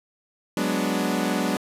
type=chord; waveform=sawtooth; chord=G# half-diminished seventh; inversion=third; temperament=equal; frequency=185 / 207.7 / 246.9 / 293.7 Hz; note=F#3 / G#3 / B3 / D4; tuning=0 / 0 / 0 / 0 cents; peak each=-24 dBFS; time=0.57-1.57 s; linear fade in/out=2 ms; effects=resampled to 32000 Hz